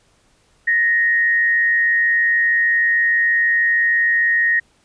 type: tone with frequency modulation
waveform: sine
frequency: 1864.7 Hz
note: A#6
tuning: in tune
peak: -13 dBFS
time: 0.67-4.6 s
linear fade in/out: 10 ms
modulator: 123 Hz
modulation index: 0.4
effects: pink hiss -58 dBFS RMS until 4.84 s + resampled to 22050 Hz